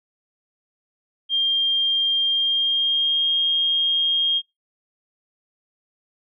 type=tone with pitch glide; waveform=sine; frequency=3199 to 3234 Hz; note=G7 to G#7; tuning=+34 to -47 cents; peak=-17 dBFS; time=1.29-4.42 s; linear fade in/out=50 ms; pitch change=+19 cents; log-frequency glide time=2.23-3.29 s; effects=noise-tail reverb RT60 0.2 s tail -26 dB re dry